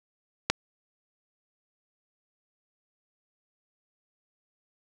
click, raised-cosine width 0.2 ms, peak -4 dBFS, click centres 0.5 s, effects none

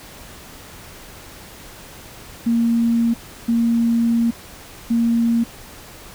sine tone bursts at uneven times, 232.3 Hz, A#3, 6 cents flat, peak -14 dBFS, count 3, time 2.46-3.14 / 3.48-4.31 / 4.9-5.44 s, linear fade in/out 10 ms, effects pink hiss -40 dBFS RMS until 6.14 s

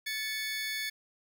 25% pulse tone pair together, 1741.9 / 2217 Hz, A6 / C#7, -18 / 0 cents, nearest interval major third, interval 418 cents, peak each -32 / -32 dBFS, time 0.06-0.9 s, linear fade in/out 10 ms, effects none

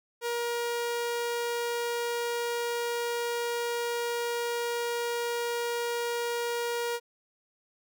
sawtooth tone, 474.1 Hz, A#4, 29 cents sharp, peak -25 dBFS, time 0.21-7 s, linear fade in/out 50 ms, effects none

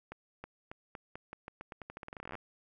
accelerating click train, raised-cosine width 0.5 ms, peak -28 dBFS, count 26, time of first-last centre 0.12-2.353 s, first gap 320 ms, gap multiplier 0.86, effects none

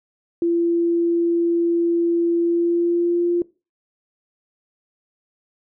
sine tone with pitch glide, 340.1 to 347.2 Hz, F4 to F4, -46 to -10 cents, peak -16 dBFS, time 0.42-3.42 s, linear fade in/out 2 ms, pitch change +36 cents, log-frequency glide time 2.39-3.3 s, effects noise-tail reverb RT60 0.3 s tail -21 dB re dry

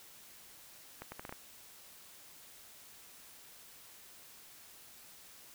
accelerating click train, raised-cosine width 0.5 ms, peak -28 dBFS, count 6, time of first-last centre 1.02-1.325 s, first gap 100 ms, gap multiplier 0.75, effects white hiss -56 dBFS RMS until 5.54 s

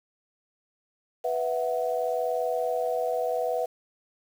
sine chord, B suspended fourth, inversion none, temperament equal, 493.9 / 659.3 / 740 Hz, B4 / E5 / F#5, 0 / 0 / 0 cents, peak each -28 / -29 / -31 dBFS, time 1.24-3.66 s, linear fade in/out 10 ms, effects 8-bit

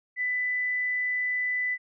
sine tone, 1994 Hz, B6, 16 cents sharp, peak -25 dBFS, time 0.16-1.78 s, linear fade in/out 50 ms, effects none

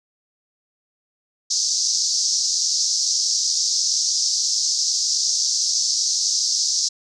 white band-pass noise, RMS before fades -21 dBFS, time 1.5-6.89 s, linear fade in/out 10 ms, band 4700 to 6300 Hz, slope 48 dB/octave, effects none

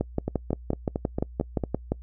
two click trains, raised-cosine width 2 ms, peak -13 / -11 dBFS, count 7 / 12, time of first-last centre 0.28-1.637 / 0.01-1.92 s, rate 4.42 / 5.76 Hz, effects noise-tail reverb RT60 0.1 s tail -26 dB re dry + added 60 Hz sine -40 dBFS peak until 2.02 s

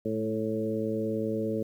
harmonic tone with a mistuned harmonic, 110 Hz, A2, in tune, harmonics 1 / 2 / 3 / 4 / 5, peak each -38 / -32 / -34 / -32 / -35 dBFS, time 0.05-1.63 s, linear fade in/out 5 ms, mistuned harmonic 2, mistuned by -20 cents, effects 10-bit

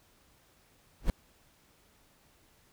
brown noise with exponential growth, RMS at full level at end -20 dBFS, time 1-1.1 s, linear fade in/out 2 ms, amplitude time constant 20 ms, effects pink hiss -65 dBFS RMS until 2.72 s

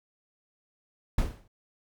brown noise with exponential decay, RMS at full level -23 dBFS, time 1.18-1.48 s, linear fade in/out 5 ms, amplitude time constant 64 ms, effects none

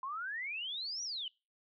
sine exponential two-way sweep, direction up then down, 1021 to 5920 to 2915 Hz, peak -37 dBFS, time 0.03-1.28 s, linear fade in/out 2 ms, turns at 1.03 s, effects noise-tail reverb RT60 0.3 s tail -25 dB re dry

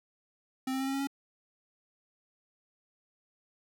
square tone with pitch steps, 261.6 / 264.6 / 267.7 / 270.8 / 274 / 277.2 Hz, C4 / C4 / C4 / C#4 / C#4 / C#4, 0 / +20 / +40 / -40 / -20 / 0 cents, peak -31 dBFS, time 0.67-1.072 s, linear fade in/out 5 ms, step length 67 ms, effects none

